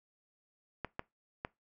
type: clicks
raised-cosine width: 0.5 ms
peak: -21 dBFS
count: 3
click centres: 0.847 / 0.994 / 1.449 s
effects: noise-tail reverb RT60 0.2 s tail -22 dB re dry